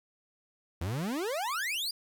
40% pulse exponential sweep, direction up, 77.78 to 4969 Hz, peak -30 dBFS, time 0.81-1.91 s, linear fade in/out 5 ms, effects 10-bit

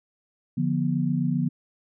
sine chord, B diminished, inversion first, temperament equal with one note detuned, 146.83 / 174.61 / 241.9 Hz, D3 / F3 / B3, 0 / 0 / -36 cents, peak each -26 dBFS, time 0.57-1.49 s, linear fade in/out 10 ms, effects none

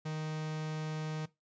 45% pulse tone, 155.56 Hz, D#3, in tune, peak -35 dBFS, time 0.05-1.26 s, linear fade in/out 10 ms, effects noise-tail reverb RT60 0.2 s tail -19 dB re dry + resampled to 16000 Hz

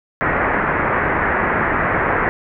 white low-pass noise, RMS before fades -18 dBFS, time 0.21-2.29 s, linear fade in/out 0 ms, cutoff 2000 Hz, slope 48 dB/octave, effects none

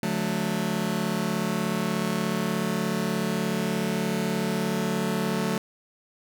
sawtooth chord, D major, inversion none, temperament just, 146.83 / 183.54 / 220.2 Hz, D3 / F#3 / A3, 0 / -14 / +2 cents, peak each -29 / -24 / -24 dBFS, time 0.03-5.58 s, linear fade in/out 2 ms, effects none

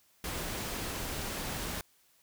pink noise, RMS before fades -37 dBFS, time 0.24-1.81 s, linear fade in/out 2 ms, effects white hiss -67 dBFS RMS until 2.22 s

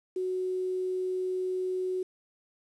sine tone with quantisation, 370 Hz, F#4, in tune, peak -28 dBFS, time 0.16-2.03 s, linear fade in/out 5 ms, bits 9, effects resampled to 24000 Hz

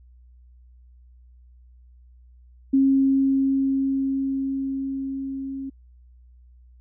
sine tone with level ramp, 270.3 Hz, C#4, 44 cents flat, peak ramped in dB -14 to -29 dBFS, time 2.73-5.7 s, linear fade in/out 10 ms, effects added 61 Hz sine -48 dBFS peak until 6.8 s

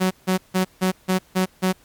sawtooth tone bursts, 186.2 Hz, F#3, 11 cents sharp, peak -13 dBFS, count 7, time 0-1.73 s, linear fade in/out 20 ms, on 110 ms, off 160 ms, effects pink hiss -55 dBFS RMS until 1.84 s + MP3 96 kbps

